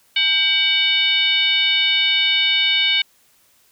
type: tone with frequency modulation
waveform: sine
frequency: 2971 Hz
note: F#7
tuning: 6 cents sharp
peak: -14 dBFS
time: 0.16-3.02 s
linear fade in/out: 5 ms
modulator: 698 Hz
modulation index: 1.3
effects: white hiss -57 dBFS RMS until 3.71 s